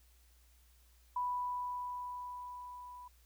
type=tone with level ramp; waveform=sine; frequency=987.8 Hz; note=B5; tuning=in tune; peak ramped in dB=-32 to -48 dBFS; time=1.16-3.08 s; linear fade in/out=5 ms; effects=added 60 Hz sine -63 dBFS peak until 3.25 s + white hiss -70 dBFS RMS until 3.25 s